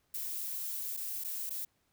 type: noise with dropouts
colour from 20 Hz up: violet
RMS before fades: -38 dBFS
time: 0.14-1.65 s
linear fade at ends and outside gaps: 5 ms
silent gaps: 0.968-0.972 / 1.239-1.245 / 1.496-1.505 s
effects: pink hiss -75 dBFS RMS until 1.92 s